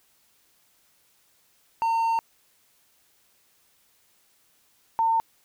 triangle / sine tone pair in turn, 911 / 905.2 Hz, A#5 / A5, -40 / +49 cents, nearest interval unison, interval 11 cents, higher first, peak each -19 dBFS, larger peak neither, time 1.82-2.19 / 4.99-5.2 s, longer first, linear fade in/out 0 ms, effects white hiss -64 dBFS RMS until 5.44 s

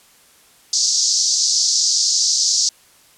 pink band-pass noise, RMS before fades -17 dBFS, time 0.73-2.69 s, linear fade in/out 2 ms, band 4600 to 6800 Hz, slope 48 dB/octave, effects white hiss -51 dBFS RMS until 3.17 s + low-pass 12000 Hz 12 dB/octave

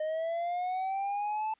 triangle linear sweep, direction up, 614 to 880 Hz, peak -28 dBFS, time 0-1.54 s, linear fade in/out 5 ms, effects white hiss -68 dBFS RMS until 1.59 s + resampled to 8000 Hz

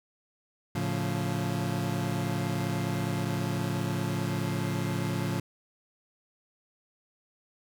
30% pulse chord, A augmented, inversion none, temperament equal with one note detuned, 110 / 139.72 / 174.61 Hz, A2 / C#3 / E#3, 0 / +14 / 0 cents, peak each -30 dBFS, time 0.75-5.4 s, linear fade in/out 5 ms, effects none

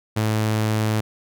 sawtooth tone, 108.6 Hz, A2, 22 cents flat, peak -15 dBFS, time 0.16-1.01 s, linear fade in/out 10 ms, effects none

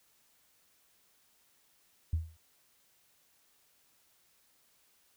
sine tone with exponential decay, 81 Hz, E2, 30 cents flat, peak -24 dBFS, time 2.13-2.37 s, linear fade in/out 5 ms, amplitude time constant 52 ms, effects tanh soft clip ceiling -22 dBFS + white hiss -69 dBFS RMS until 5.16 s

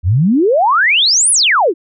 sine exponential two-way sweep, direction up then down, 77.7 to 10548 to 294.5 Hz, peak -8 dBFS, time 0.03-1.74 s, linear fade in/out 50 ms, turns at 1.31 s, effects none

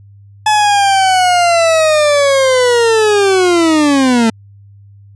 40% pulse linear sweep, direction down, 860 to 220 Hz, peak -7 dBFS, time 0.46-4.3 s, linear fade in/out 5 ms, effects added 100 Hz sine -37 dBFS peak until 5.15 s + resampled to 22050 Hz

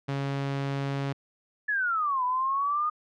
sawtooth tone, 138.59 Hz, C#3, in tune, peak -24 dBFS, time 0.08-1.13 s, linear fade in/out 10 ms
sine exponential two-way sweep, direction down then up, 1742 to 987.8 to 1235 Hz, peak -24 dBFS, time 1.68-2.9 s, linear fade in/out 10 ms, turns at 2.24 s
effects low-pass 4000 Hz 12 dB/octave

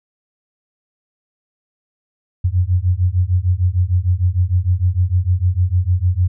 sine beating tone pair, 87.31 / 93.91 Hz, F2 / F#2, 0 / +26 cents, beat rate 6.6 Hz, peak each -16 dBFS, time 2.44-6.28 s, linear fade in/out 10 ms, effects none

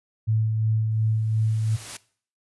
sine tone with tremolo, 110 Hz, A2, in tune, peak -18 dBFS, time 0.27-1.77 s, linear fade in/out 20 ms, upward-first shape sine, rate 2.8 Hz, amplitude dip 30%
white noise with exponential growth, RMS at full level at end -34 dBFS, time 0.91-1.97 s, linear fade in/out 5 ms, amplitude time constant 230 ms
effects noise-tail reverb RT60 0.5 s tail -20 dB re dry + resampled to 24000 Hz

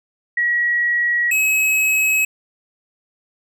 sine / square tone pair in turn, 1915 / 2562 Hz, A#6 / E7, +46 / -50 cents, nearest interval perfect fourth, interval 504 cents, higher second, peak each -15 dBFS, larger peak neither, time 0.37-1.31 / 1.31-2.25 s, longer neither, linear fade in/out 5 ms, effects none

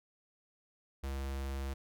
square tone with notch filter, 67.9 Hz, C#2, 35 cents flat, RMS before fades -38 dBFS, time 1.03-1.74 s, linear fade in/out 10 ms, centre 160 Hz, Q 1.7, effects none

